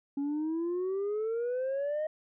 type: exponential sweep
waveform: sine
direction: up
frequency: 277.2 to 627 Hz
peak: -27 dBFS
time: 0.17-2.07 s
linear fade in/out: 5 ms
effects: tanh soft clip ceiling -28 dBFS